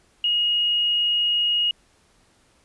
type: tone with tanh clipping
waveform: triangle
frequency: 2877 Hz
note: F#7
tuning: 49 cents flat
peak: -18 dBFS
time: 0.24-1.71 s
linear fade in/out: 2 ms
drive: 2 dB
effects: pink hiss -60 dBFS RMS until 2.64 s + resampled to 24000 Hz